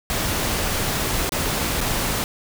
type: noise with dropouts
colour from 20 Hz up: pink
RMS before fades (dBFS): -23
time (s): 0.1-2.24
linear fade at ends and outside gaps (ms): 0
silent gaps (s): 1.293-1.321 / 1.806-1.812
effects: none